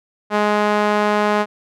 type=tone with band-pass filter; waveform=sawtooth; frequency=209 Hz; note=G#3; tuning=11 cents sharp; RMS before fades=-17 dBFS; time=0.3-1.46 s; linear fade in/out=50 ms; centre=960 Hz; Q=0.85; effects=none